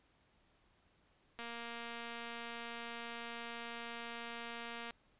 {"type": "click train", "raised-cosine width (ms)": 0.3, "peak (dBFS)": -30, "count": 824, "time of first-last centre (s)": [1.39, 4.907], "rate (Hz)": 234, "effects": ["pink hiss -72 dBFS RMS until 5.19 s", "resampled to 8000 Hz"]}